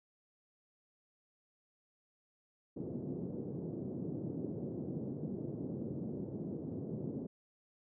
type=band-pass noise; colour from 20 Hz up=pink; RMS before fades=-41 dBFS; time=2.76-7.27 s; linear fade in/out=10 ms; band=130 to 420 Hz; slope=24 dB/octave; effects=none